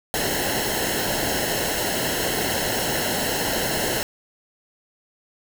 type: noise with comb filter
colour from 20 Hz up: pink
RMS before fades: -24 dBFS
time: 0.14-4.03 s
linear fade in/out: 0 ms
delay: 0.84 ms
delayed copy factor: -0.75
effects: none